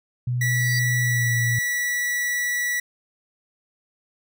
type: tone with pitch glide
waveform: sine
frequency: 123.4 to 118.72 Hz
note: B2 to A#2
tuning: -1 to +32 cents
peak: -21 dBFS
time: 0.27-1.59 s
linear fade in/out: 5 ms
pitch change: -67 cents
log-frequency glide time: 1-1.32 s
type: tone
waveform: 45% pulse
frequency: 1947 Hz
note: B6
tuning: 25 cents flat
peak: -22 dBFS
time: 0.41-2.8 s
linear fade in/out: 5 ms
type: tone with exponential growth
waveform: sine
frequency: 4651 Hz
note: D8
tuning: 18 cents flat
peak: -25 dBFS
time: 0.48-0.79 s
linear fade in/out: 2 ms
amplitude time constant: 67 ms
effects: none